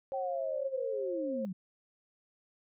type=tone with pitch glide; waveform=sine; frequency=541 to 533.9 Hz; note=C#5 to C5; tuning=-42 to +35 cents; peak=-34 dBFS; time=0.12-1.45 s; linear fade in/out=0 ms; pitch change=-23 cents; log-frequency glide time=0.33-0.52 s
type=linear sweep; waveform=sine; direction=down; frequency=784 to 175.4 Hz; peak=-35 dBFS; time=0.13-1.53 s; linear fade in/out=10 ms
effects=none